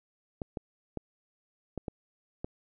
clicks, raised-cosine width 2 ms, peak -21 dBFS, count 6, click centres 0.418 / 0.572 / 0.973 / 1.777 / 1.882 / 2.445 s, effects none

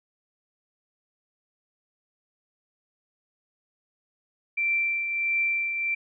sine tone with tremolo, 2349 Hz, D7, in tune, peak -21 dBFS, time 4.57-5.95 s, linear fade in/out 10 ms, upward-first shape triangle, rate 1.5 Hz, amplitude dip 50%, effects none

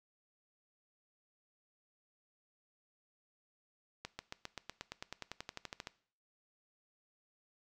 accelerating click train, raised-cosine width 0.2 ms, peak -24 dBFS, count 19, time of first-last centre 4.05-5.871 s, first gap 140 ms, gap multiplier 0.96, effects noise-tail reverb RT60 0.5 s tail -19 dB re dry

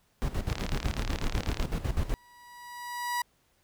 brown noise with tremolo, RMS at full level -28 dBFS, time 0.22-2.14 s, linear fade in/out 0 ms, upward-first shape square, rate 8 Hz, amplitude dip 70%
click train, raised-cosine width 0.2 ms, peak -17 dBFS, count 42, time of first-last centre 0.5-1.626 s, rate 36.4 Hz
30% pulse tone with exponential growth, 970 Hz, B5, 31 cents flat, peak -24 dBFS, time 1.88-3.22 s, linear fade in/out 5 ms, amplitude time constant 290 ms
effects pink hiss -69 dBFS RMS until 3.63 s

